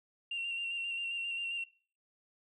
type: tone with vibrato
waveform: sine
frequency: 2759 Hz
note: F7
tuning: 22 cents flat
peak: -33 dBFS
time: 0.31-1.64 s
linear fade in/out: 5 ms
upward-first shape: square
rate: 7.5 Hz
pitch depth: 20 cents each way
effects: noise-tail reverb RT60 0.4 s tail -19 dB re dry + tanh soft clip ceiling -30 dBFS